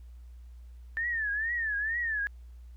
sine tone with vibrato, 1777 Hz, A6, 17 cents sharp, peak -28 dBFS, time 0.97-2.27 s, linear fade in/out 0 ms, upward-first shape triangle, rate 2.2 Hz, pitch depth 160 cents each way, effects added 60 Hz sine -45 dBFS peak until 2.76 s + pink hiss -71 dBFS RMS until 2.76 s

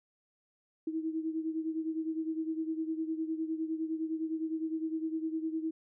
sine beating tone pair, 318.1 / 327.9 Hz, D#4 / E4, +38 / -9 cents, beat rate 9.8 Hz, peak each -33 / -38 dBFS, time 0.87-5.71 s, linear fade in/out 5 ms, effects none

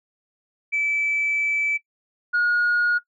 sine tone pair in turn, 2311 / 1440.2 Hz, D7 / F#6, -28 / -47 cents, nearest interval minor sixth, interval 819 cents, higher first, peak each -19 / -15 dBFS, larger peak second, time 0.72-1.78 / 2.33-2.99 s, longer first, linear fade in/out 20 ms, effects noise-tail reverb RT60 0.1 s tail -19 dB re dry + tanh soft clip ceiling -15 dBFS

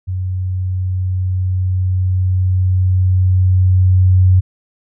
sine tone with level ramp, 92.5 Hz, F#2, in tune, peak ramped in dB -17 to -6 dBFS, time 0.07-4.41 s, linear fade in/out 20 ms, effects none

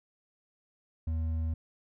triangle tone with hard clipping, 80.5 Hz, E2, 41 cents flat, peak -30 dBFS, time 1.07-1.54 s, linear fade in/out 5 ms, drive 8 dB, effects none

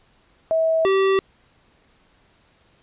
sine / square tone pair in turn, 647 / 386.7 Hz, E5 / G4, -32 / -24 cents, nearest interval major sixth, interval 892 cents, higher first, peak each -16 dBFS, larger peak neither, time 0.51-0.85 / 0.85-1.19 s, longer neither, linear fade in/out 0 ms, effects pink hiss -59 dBFS RMS until 2.82 s + resampled to 8000 Hz

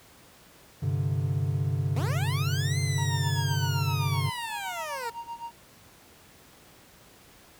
triangle chord, G suspended fourth, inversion none, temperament just, 98 / 130.67 / 147 Hz, G2 / C3 / D3, 0 / -2 / +2 cents, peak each -27 dBFS, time 0.82-4.3 s, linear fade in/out 10 ms
15% pulse linear two-way sweep, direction up then down, 204.6 to 2093 to 447.4 Hz, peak -27 dBFS, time 1.96-5.1 s, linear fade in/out 5 ms, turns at 2.79 s
triangle tone with tremolo, 933 Hz, A#5, 1 cent sharp, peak -31 dBFS, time 2.98-5.51 s, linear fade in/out 0 ms, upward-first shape sine, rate 7.8 Hz, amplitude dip 85%
effects pink hiss -54 dBFS RMS until 7.59 s + high-pass 60 Hz 12 dB/octave

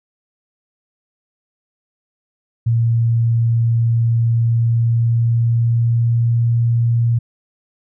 sine tone with pitch glide, 115.9 to 117.31 Hz, A#2 to A#2, -10 to +11 cents, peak -12 dBFS, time 2.66-7.19 s, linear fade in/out 10 ms, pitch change +21 cents, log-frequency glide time 4.35-6.44 s, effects none

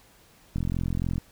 click train, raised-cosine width 5 ms, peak -16 dBFS, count 28, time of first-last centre 0.56-1.181 s, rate 43.5 Hz, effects pink hiss -57 dBFS RMS until 1.31 s

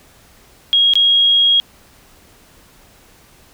sine tone with dropouts, 3281 Hz, G#7, 22 cents flat, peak -9 dBFS, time 0.73-1.6 s, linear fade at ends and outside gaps 0 ms, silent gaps 0.936-0.955 s, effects pink hiss -48 dBFS RMS until 3.53 s

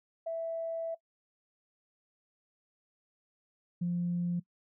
sine tone pair in turn, 659.3 / 174.63 Hz, E5 / F3, 0 / 0 cents, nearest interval octave + major seventh, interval 2300 cents, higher first, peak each -32 / -28 dBFS, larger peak second, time 0.26-0.95 / 3.81-4.4 s, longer first, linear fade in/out 10 ms, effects noise-tail reverb RT60 0.1 s tail -21 dB re dry + tanh soft clip ceiling -24 dBFS

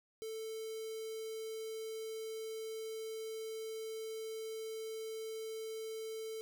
square tone with notch filter, 442.8 Hz, A4, 11 cents sharp, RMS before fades -43 dBFS, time 0.22-6.41 s, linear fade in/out 0 ms, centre 1500 Hz, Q 0.7, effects none

